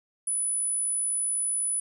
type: tone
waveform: sine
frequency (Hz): 9956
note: D#9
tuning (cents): 0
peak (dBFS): -25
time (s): 0.27-1.8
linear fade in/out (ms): 5
effects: none